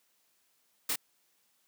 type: noise with echo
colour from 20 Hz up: white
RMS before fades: -31 dBFS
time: 0.89-0.93 s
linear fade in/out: 5 ms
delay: 29 ms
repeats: 1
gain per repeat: -2 dB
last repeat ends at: 0.959 s
effects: white hiss -72 dBFS RMS until 1.67 s + high-pass 150 Hz 12 dB/octave